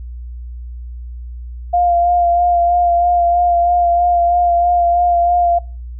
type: tone with vibrato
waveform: sine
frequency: 698.5 Hz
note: F5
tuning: in tune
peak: -10 dBFS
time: 1.73-5.59 s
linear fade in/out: 10 ms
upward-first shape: sine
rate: 3.1 Hz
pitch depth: 21 cents each way
effects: noise-tail reverb RT60 0.4 s tail -25 dB re dry + added 60 Hz sine -26 dBFS peak until 5.99 s